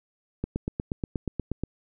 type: click train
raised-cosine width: 3 ms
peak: -15 dBFS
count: 11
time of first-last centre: 0.44-1.636 s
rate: 8.36 Hz
effects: none